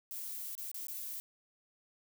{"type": "noise with dropouts", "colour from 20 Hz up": "violet", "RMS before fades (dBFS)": -42, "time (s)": [0.11, 1.2], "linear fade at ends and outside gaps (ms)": 0, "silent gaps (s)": [[0.552, 0.579], [0.715, 0.744], [0.869, 0.883]], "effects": []}